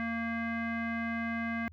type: tone with low-pass filter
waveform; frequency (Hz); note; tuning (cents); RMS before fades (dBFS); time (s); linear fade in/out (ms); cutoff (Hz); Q
square; 230; A#3; -23; -34; 0-1.68; 0; 1900; 9.2
effects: added 83 Hz sine -50 dBFS peak until 1.72 s